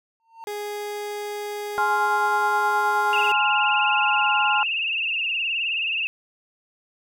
triangle tone with exponential growth, 909 Hz, A#5, 44 cents flat, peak -31 dBFS, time 0.2-0.44 s, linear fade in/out 0 ms, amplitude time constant 52 ms
30% pulse tone, 414.3 Hz, G#4, 4 cents flat, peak -26 dBFS, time 0.47-3.32 s, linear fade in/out 2 ms
sine chord, F minor, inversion first, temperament just, 838.1 / 1047.7 / 1396.9 Hz, Ab5 / C6 / F6, +16 / +2 / 0 cents, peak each -22 / -26 / -23 dBFS, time 1.78-4.63 s, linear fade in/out 0 ms
sine tone with vibrato, 2699 Hz, E7, 40 cents sharp, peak -22 dBFS, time 3.13-6.07 s, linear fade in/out 0 ms, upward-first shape triangle, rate 19 Hz, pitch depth 110 cents each way
effects none

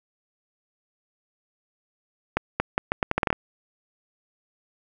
accelerating click train, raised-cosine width 0.5 ms, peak -6 dBFS, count 11, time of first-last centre 2.37-3.328 s, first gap 230 ms, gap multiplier 0.78, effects none

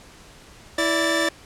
sawtooth tone cluster, 329 / 580 / 1778 Hz, E4 / D5 / A6, -3 / -22 / +18 cents, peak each -20 dBFS, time 0.78-1.29 s, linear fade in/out 5 ms, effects pink hiss -47 dBFS RMS until 1.45 s + low-pass 9000 Hz 12 dB/octave

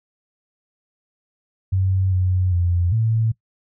sine tone with pitch steps, 94.7 / 92 / 87.6 / 112.1 Hz, F#2 / F#2 / F2 / A2, +41 / -9 / +6 / +33 cents, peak -16 dBFS, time 1.72-3.32 s, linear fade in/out 10 ms, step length 400 ms, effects noise-tail reverb RT60 0.1 s tail -20 dB re dry

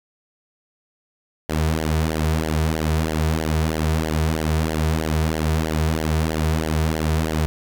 sawtooth tone with flanger, 78.8 Hz, D#2, 23 cents sharp, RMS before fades -21 dBFS, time 1.49-7.46 s, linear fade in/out 0 ms, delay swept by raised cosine 0.78 to 3.78 ms, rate 3.1 Hz, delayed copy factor -0.8, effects none

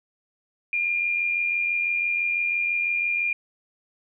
sine tone pair together, 2403 / 2489 Hz, D7 / D#7, +39 / 0 cents, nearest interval minor second, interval 61 cents, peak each -22 / -32 dBFS, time 0.73-3.33 s, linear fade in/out 2 ms, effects none

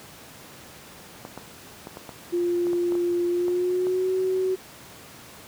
clicks, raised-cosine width 1 ms, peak -22 dBFS, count 11, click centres 1.251 / 1.376 / 1.871 / 1.971 / 2.092 / 2.669 / 2.732 / 2.922 / 2.953 / 3.482 / 3.869 s
sine tone with pitch glide, 349.2 to 374.3 Hz, F4 to F#4, 0 to +20 cents, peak -21 dBFS, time 2.32-4.56 s, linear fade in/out 20 ms, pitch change +120 cents, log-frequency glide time 3.28-4.12 s
effects pink hiss -45 dBFS RMS until 5.47 s + high-pass 100 Hz 12 dB/octave

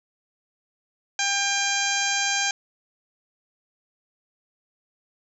harmonic tone with a mistuned harmonic, 798 Hz, G5, 31 cents sharp, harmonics 1 / 2 / 3 / 4 / 5 / 6 / 7 / 8 / 9, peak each -30 / -28 / -29 / -31 / -33 / -33 / -34 / -28 / -34 dBFS, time 1.19-2.51 s, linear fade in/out 2 ms, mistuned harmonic 9, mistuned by +25 cents, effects none

